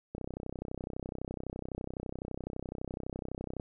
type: click train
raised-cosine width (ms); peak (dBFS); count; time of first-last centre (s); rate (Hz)
2; -24; 111; 0.15-3.598; 31.9
effects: none